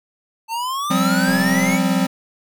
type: exponential sweep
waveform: square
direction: up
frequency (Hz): 884 to 2318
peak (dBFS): -22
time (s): 0.48-1.8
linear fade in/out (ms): 50
type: chord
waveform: square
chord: F suspended second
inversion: none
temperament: equal with one note detuned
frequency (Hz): 178.28 / 196 / 261.6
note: F3 / G3 / C4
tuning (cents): +36 / 0 / 0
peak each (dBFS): -21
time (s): 0.9-2.07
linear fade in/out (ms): 10
type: click train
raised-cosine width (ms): 1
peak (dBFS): -18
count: 63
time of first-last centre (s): 1.28-1.746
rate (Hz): 133
effects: none